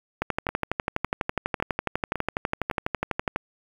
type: two click trains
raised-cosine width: 0.5 ms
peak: -9 / -13 dBFS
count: 39 / 5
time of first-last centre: 0.22-3.36 / 0.49-2.712 s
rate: 12.1 / 1.8 Hz
effects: 7-bit